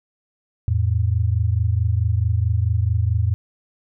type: tone pair together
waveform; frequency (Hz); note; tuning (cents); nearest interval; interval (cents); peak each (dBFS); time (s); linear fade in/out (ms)
sine; 85.41 / 110; F2 / A2; -38 / 0; major third; 438; -19; 0.68-3.34; 0
effects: none